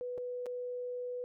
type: tone with dropouts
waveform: sine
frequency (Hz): 493.9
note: B4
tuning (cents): 0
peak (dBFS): -36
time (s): 0.01-1.24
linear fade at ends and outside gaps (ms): 0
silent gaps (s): 0.177-0.181 / 0.459-0.465
effects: none